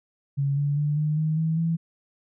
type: tone with pitch steps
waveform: sine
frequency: 139.8 / 143.73 / 147.77 / 151.93 / 156.2 / 160.59 / 165.1 Hz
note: C#3 / D3 / D3 / D#3 / D#3 / E3 / E3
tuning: +15 / -37 / +11 / -41 / +7 / -45 / +3 cents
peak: -21 dBFS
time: 0.37-1.77 s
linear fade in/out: 20 ms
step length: 200 ms
effects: none